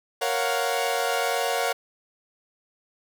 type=chord; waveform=sawtooth; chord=Gb major seventh; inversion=first; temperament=equal; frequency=466.2 / 554.4 / 698.5 / 740 Hz; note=Bb4 / Db5 / F5 / Gb5; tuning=0 / 0 / 0 / 0 cents; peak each=-25 dBFS; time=0.21-1.73 s; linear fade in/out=10 ms; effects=none